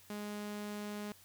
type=tone; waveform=sawtooth; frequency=207.7 Hz; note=G#3; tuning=in tune; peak=-36 dBFS; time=0.1-1.12 s; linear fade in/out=2 ms; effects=added 94 Hz sine -69 dBFS peak until 1.24 s + white hiss -61 dBFS RMS until 1.24 s